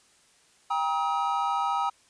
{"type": "tone cluster", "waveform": "triangle", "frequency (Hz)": [795, 949, 1272], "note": ["G5", "A#5", "D#6"], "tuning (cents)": [24, 31, 38], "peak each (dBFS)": -27, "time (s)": [0.7, 1.9], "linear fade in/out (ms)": 10, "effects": ["white hiss -61 dBFS RMS until 2.09 s", "resampled to 22050 Hz"]}